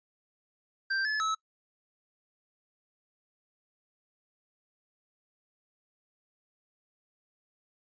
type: tone with pitch steps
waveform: square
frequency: 1571 / 1722 / 1298 Hz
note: G6 / A6 / E6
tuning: +3 / -38 / -27 cents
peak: -28 dBFS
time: 0.9-1.35 s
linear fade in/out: 10 ms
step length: 150 ms
effects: noise-tail reverb RT60 0.1 s tail -23 dB re dry + resampled to 16000 Hz